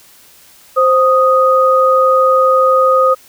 sine tone pair together, 523.2 / 1244.5 Hz, C5 / D#6, 0 / 0 cents, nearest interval octave + minor third, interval 1500 cents, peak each -10 dBFS, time 0.76-3.15 s, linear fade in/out 20 ms, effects white hiss -44 dBFS RMS until 3.28 s

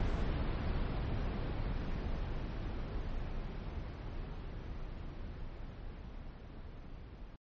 brown noise with level ramp, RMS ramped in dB -32 to -49 dBFS, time 0-7.36 s, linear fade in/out 2 ms, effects low-pass 4000 Hz 12 dB/octave + MP3 32 kbps

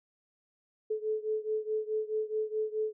sine beating tone pair, 430.9 / 435.6 Hz, A4 / A4, -36 / -17 cents, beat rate 4.7 Hz, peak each -32 / -34 dBFS, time 0.9-2.93 s, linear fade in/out 10 ms, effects none

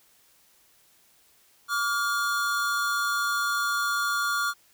square tone pair together, 1153 / 1413.2 Hz, D6 / F6, -32 / +20 cents, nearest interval major third, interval 352 cents, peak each -29 / -27 dBFS, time 1.68-4.54 s, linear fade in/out 50 ms, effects white hiss -61 dBFS RMS until 4.73 s

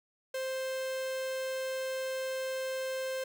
45% pulse tone, 524 Hz, C5, 2 cents sharp, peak -33 dBFS, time 0.34-3.24 s, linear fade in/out 5 ms, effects none

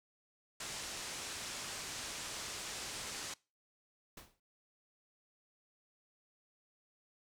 white low-pass noise, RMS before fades -44 dBFS, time 0.6-3.34 s, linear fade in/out 5 ms, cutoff 8300 Hz, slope 24 dB/octave
pink noise with exponential decay, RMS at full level -47 dBFS, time 4.17-4.4 s, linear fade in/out 5 ms, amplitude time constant 48 ms
effects noise-tail reverb RT60 0.3 s tail -23 dB re dry

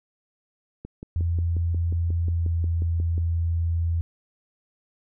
click train, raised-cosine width 3 ms, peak -23 dBFS, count 14, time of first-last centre 0.85-3.18 s, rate 5.58 Hz
sine tone with pitch glide, 84.7 to 83.82 Hz, E2 to E2, +48 to +29 cents, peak -21 dBFS, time 1.16-4.01 s, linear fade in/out 0 ms, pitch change -19 cents, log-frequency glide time 2.32-2.5 s
effects none

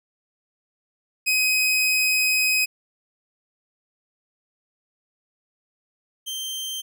sawtooth tone pair in turn, 2521 / 3139 Hz, D#7 / G7, +22 / +2 cents, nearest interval major third, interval 380 cents, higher second, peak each -15 / -25 dBFS, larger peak first, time 1.26-2.66 / 6.26-6.82 s, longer first, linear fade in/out 20 ms, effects none

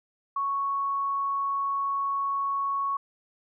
sine tone, 1108.7 Hz, C#6, in tune, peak -25 dBFS, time 0.36-2.97 s, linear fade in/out 5 ms, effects none

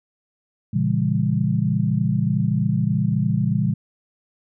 sine chord, A# diminished seventh, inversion none, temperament just, 116.54 / 139.85 / 167.82 / 201.4 Hz, A#2 / C#3 / E3 / G3, 0 / +16 / +31 / +47 cents, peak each -23 dBFS, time 0.73-3.74 s, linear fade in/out 10 ms, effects none

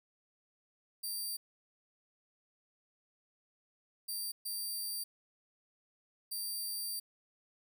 10% pulse tone bursts at uneven times, 4699 Hz, D8, in tune, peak -30 dBFS, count 4, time 1.03-1.37 / 4.08-4.32 / 4.45-5.04 / 6.31-7 s, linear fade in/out 10 ms, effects none

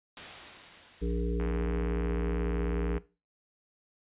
white noise with exponential decay, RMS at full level -40 dBFS, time 0.17-2.66 s, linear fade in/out 1 ms, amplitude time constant 540 ms
harmonic tone, 58.27 Hz, A#1, in tune, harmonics 1 / 3 / 5 / 7 / 8, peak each -30 / -35 / -37 / -38 / -39 dBFS, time 1.01-2.99 s, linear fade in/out 20 ms
click train, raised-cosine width 0.5 ms, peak -26 dBFS, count 128, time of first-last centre 1.4-2.98 s, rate 80.4 Hz
effects noise-tail reverb RT60 0.3 s tail -18 dB re dry + resampled to 8000 Hz

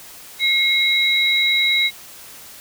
sine tone pair together, 2151 / 3870 Hz, C7 / B7, +47 / -36 cents, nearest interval minor seventh, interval 1017 cents, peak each -17 dBFS, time 0.39-1.91 s, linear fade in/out 50 ms, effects white hiss -40 dBFS RMS until 2.6 s

